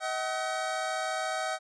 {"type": "tone pair together", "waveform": "25% pulse", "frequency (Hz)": [635.7, 756], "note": ["D#5", "F#5"], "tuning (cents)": [37, 37], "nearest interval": "minor third", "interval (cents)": 300, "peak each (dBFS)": [-29, -29], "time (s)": [0, 1.59], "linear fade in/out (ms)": 50, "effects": ["resampled to 22050 Hz"]}